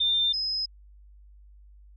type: tone pair in turn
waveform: sine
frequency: 3597 / 5087 Hz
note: A7 / D#8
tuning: +37 / +37 cents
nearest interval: tritone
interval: 600 cents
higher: second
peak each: -21 / -26 dBFS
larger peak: first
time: 0-0.33 / 0.33-0.66 s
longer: neither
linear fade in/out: 10 ms
effects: added 50 Hz sine -49 dBFS peak until 1.96 s